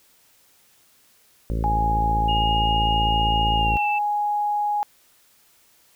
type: harmonic tone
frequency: 55.4 Hz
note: A1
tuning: 13 cents sharp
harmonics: 1 / 2 / 3 / 4 / 5 / 6 / 7 / 8 / 9 / 10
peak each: -23 / -29 / -33 / -35 / -37 / -39 / -40 / -41 / -42 / -43 dBFS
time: 1.5-3.77 s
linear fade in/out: 0 ms
type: tone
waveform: sine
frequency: 830 Hz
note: G#5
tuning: 1 cent flat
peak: -20 dBFS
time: 1.64-4.83 s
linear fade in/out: 0 ms
type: tone with pitch glide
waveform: sine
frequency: 2853 to 2647 Hz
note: F7 to E7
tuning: +36 to +7 cents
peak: -25 dBFS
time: 2.28-3.99 s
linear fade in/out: 10 ms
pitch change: -129 cents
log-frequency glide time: 3.56-3.87 s
effects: white hiss -58 dBFS RMS until 5.95 s